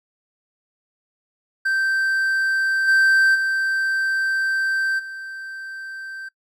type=tone with level steps; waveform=triangle; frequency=1561 Hz; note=G6; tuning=8 cents flat; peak=-16 / -11 / -17 / -29 dBFS; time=1.65-6.29 s; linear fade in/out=10 ms; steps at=2.87 / 3.34 / 4.98 s; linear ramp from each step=20 ms; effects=noise-tail reverb RT60 0.1 s tail -22 dB re dry